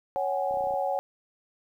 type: chord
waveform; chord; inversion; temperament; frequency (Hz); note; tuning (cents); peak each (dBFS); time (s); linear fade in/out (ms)
sine; C# suspended fourth; none; equal with one note detuned; 554.4 / 750.8 / 830.6; C#5 / F#5 / G#5; 0 / +25 / 0; -29 / -29 / -32; 0.16-0.99; 0
type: clicks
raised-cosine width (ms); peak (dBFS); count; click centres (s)
2; -34; 8; 0.51 / 0.541 / 0.572 / 0.608 / 0.64 / 0.671 / 0.708 / 0.739
effects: 10-bit